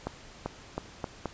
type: accelerating click train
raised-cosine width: 1 ms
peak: -17 dBFS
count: 5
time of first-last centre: 0.07-1.257 s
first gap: 390 ms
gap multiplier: 0.82
effects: pink hiss -50 dBFS RMS until 1.33 s + resampled to 16000 Hz